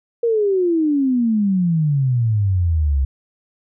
sine exponential sweep, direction down, 476.6 to 65.41 Hz, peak -14 dBFS, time 0.23-3.05 s, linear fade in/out 5 ms, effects none

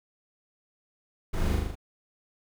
brown noise with echo, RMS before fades -29 dBFS, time 1.33-1.56 s, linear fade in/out 10 ms, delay 39 ms, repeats 5, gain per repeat -2 dB, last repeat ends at 1.755 s, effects none

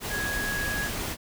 sine tone in noise, 1661.2 Hz, G#6, in tune, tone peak -29 dBFS, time 0.09-0.9 s, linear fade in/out 50 ms, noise pink, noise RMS -32 dBFS, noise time 0-1.17 s, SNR 0 dB, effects none

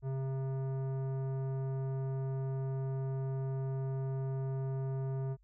triangle tone with tanh clipping, 133.7 Hz, C3, 38 cents sharp, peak -35 dBFS, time 0.02-5.37 s, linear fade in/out 50 ms, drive 18 dB, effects added 47 Hz sine -62 dBFS peak until 5.43 s

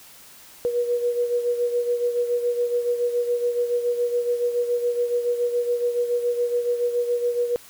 sine beating tone pair, 481.2 / 488.3 Hz, B4 / B4, -45 / -20 cents, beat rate 7.1 Hz, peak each -21 / -28 dBFS, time 0.65-7.56 s, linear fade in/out 0 ms, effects white hiss -47 dBFS RMS until 7.69 s

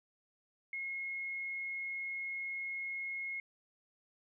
sine tone, 2162 Hz, C#7, 44 cents flat, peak -37 dBFS, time 0.73-3.4 s, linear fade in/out 2 ms, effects none

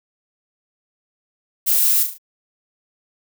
violet noise with echo, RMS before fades -17 dBFS, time 1.66-2.04 s, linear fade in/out 20 ms, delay 36 ms, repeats 4, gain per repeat -6 dB, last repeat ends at 2.184 s, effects none

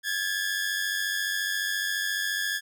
sawtooth tone pair together, 1633 / 1727.4 Hz, G#6 / A6, -30 / -32 cents, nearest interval minor second, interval 98 cents, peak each -26 dBFS, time 0.03-2.61 s, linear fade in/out 50 ms, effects none

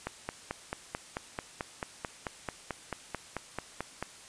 click train, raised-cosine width 0.5 ms, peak -18 dBFS, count 19, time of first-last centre 0.07-4.026 s, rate 4.55 Hz, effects white hiss -51 dBFS RMS until 4.28 s + resampled to 22050 Hz

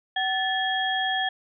sine tone cluster, 758 / 1745 / 3280 Hz, F#5 / A6 / G#7, +42 / -15 / -22 cents, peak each -27 / -27 / -28 dBFS, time 0.16-1.29 s, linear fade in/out 5 ms, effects none

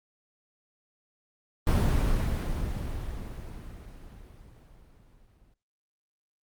brown noise with exponential decay, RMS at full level -21 dBFS, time 1.67-5.54 s, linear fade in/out 1 ms, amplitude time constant 840 ms, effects noise-tail reverb RT60 0.3 s tail -21 dB re dry + Opus 24 kbps

